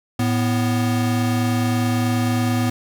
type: tone pair together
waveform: square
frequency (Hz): 110 / 246.9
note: A2 / B3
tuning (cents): 0 / 0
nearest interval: octave + major second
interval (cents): 1400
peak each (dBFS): -21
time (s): 0.19-2.7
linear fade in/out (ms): 5
effects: none